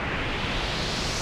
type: noise with low-pass filter sweep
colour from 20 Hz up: pink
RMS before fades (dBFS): -28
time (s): 0-1.21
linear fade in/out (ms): 0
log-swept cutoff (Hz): 2100 to 5800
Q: 1.9
effects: none